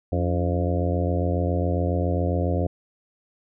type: harmonic tone with a mistuned harmonic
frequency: 87.31 Hz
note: F2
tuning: in tune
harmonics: 1 / 2 / 3 / 4 / 5 / 6 / 7 / 8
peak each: -23 / -29 / -30 / -33 / -33 / -30 / -33 / -34 dBFS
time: 0.12-2.67 s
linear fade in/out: 5 ms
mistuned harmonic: 3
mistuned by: +96 cents
effects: none